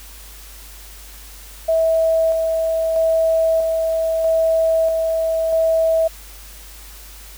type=tone with tremolo; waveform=sine; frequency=650 Hz; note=E5; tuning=24 cents flat; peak=-13 dBFS; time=1.68-6.08 s; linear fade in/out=10 ms; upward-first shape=square; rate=0.78 Hz; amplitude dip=30%; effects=added 50 Hz sine -39 dBFS peak until 7.37 s + white hiss -41 dBFS RMS until 7.37 s